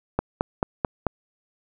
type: click train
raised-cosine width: 1 ms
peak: -7 dBFS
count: 5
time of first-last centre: 0.19-1.067 s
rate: 4.56 Hz
effects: none